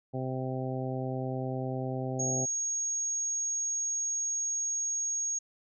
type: harmonic tone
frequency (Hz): 130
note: C3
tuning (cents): -11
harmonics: 1 / 2 / 3 / 4 / 5 / 6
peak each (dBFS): -34 / -37 / -39 / -40 / -41 / -42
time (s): 0.13-2.46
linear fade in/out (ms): 20
type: tone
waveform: sine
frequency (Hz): 6580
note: G#8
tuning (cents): -17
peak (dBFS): -29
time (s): 2.19-5.39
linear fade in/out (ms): 10
effects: none